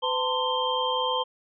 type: tone cluster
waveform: sine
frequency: 506 / 895 / 1038 / 3163 Hz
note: B4 / A5 / C6 / G7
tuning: +42 / +29 / -14 / +15 cents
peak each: -29 dBFS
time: 0.02-1.24 s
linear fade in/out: 20 ms
effects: none